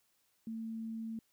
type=tone; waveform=sine; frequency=224.4 Hz; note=A3; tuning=34 cents sharp; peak=-38 dBFS; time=0.47-1.19 s; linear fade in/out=2 ms; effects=white hiss -75 dBFS RMS until 1.32 s